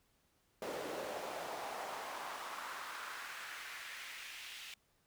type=noise with high-pass filter sweep; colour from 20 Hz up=brown; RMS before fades=-45 dBFS; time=0.62-4.74 s; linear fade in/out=2 ms; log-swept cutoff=450 to 2800 Hz; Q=1.9; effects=pink hiss -75 dBFS RMS until 5.06 s